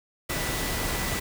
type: tone in noise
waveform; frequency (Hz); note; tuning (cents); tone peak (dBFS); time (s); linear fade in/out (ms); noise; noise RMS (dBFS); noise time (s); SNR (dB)
sine; 1975.5; B6; 0; -37; 0.29-1.2; 10; pink; -29; 0.29-1.2; -11
effects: none